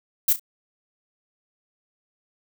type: noise with echo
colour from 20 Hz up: violet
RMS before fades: -18 dBFS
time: 0.28-0.33 s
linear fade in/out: 5 ms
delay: 33 ms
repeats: 2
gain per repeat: -12 dB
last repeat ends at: 0.396 s
effects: none